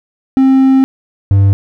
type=tone pair in turn; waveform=triangle; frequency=265.5 / 98.65 Hz; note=C4 / G2; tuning=+25 / +11 cents; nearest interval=octave + perfect fourth; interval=1714 cents; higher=first; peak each=-3 dBFS; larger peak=neither; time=0.37-0.84 / 1.31-1.53 s; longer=first; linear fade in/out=0 ms; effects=none